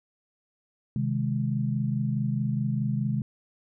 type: chord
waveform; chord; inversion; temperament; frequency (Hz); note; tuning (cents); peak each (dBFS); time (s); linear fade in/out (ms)
sine; Ab major; first; equal; 130.81 / 155.56 / 207.7; C3 / Eb3 / Ab3; 0 / 0 / 0; -27 / -31 / -29; 0.96-3.22; 2
effects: none